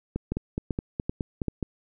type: two click trains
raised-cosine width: 3 ms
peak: -15 / -14 dBFS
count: 8 / 4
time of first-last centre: 0.16-1.628 / 0.32-1.483 s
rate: 4.77 / 2.58 Hz
effects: none